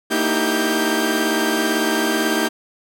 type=tone cluster; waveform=sawtooth; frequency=229.7 / 306.9 / 324.9 / 391.4 / 1582 Hz; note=A#3 / D#4 / E4 / G4 / G6; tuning=-25 / -24 / -25 / -3 / +15 cents; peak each=-20 dBFS; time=0.1-2.49 s; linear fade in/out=20 ms; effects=none